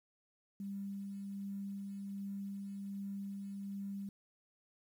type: tone with tremolo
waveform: sine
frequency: 198.5 Hz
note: G3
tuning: 22 cents sharp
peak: -39 dBFS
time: 0.6-4.09 s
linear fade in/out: 2 ms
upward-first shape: sine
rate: 1.3 Hz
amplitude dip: 25%
effects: 11-bit